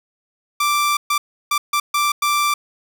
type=tone bursts at uneven times; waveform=sawtooth; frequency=1174.7 Hz; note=D6; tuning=in tune; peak=-12 dBFS; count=6; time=0.6-0.97 / 1.1-1.18 / 1.51-1.58 / 1.73-1.8 / 1.94-2.12 / 2.22-2.54 s; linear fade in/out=5 ms; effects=none